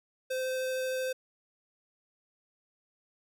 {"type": "tone with vibrato", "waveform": "square", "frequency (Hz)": 517, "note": "C5", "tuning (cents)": -21, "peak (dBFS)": -31, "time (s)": [0.3, 1.13], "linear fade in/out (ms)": 10, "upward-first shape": "triangle", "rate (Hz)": 13, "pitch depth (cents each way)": 8, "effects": []}